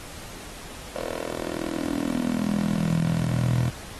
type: tone with high-pass filter sweep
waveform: 10% pulse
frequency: 41.2 Hz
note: E1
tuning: in tune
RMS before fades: -26 dBFS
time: 0.96-3.7 s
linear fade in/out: 0 ms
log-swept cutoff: 490 to 110 Hz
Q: 5.4
effects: pink hiss -41 dBFS RMS until 3.99 s + AAC 32 kbps